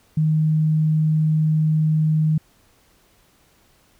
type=tone; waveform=sine; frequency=155.8 Hz; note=D#3; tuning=3 cents sharp; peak=-15 dBFS; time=0.17-2.38 s; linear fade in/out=5 ms; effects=pink hiss -58 dBFS RMS until 3.99 s

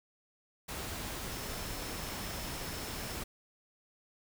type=tone in noise; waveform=sine; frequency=5300 Hz; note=E8; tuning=9 cents sharp; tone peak=-51 dBFS; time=1.31-3.17 s; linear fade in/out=10 ms; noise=pink; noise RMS=-40 dBFS; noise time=0.68-3.24 s; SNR=-14 dB; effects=none

